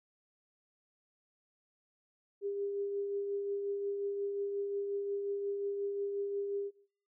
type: tone with tremolo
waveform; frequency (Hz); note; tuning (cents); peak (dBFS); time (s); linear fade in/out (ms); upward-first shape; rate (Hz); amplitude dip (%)
sine; 401.5; G4; +41; -32; 2.41-6.71; 50; triangle; 5.6; 35
effects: noise-tail reverb RT60 0.6 s tail -20 dB re dry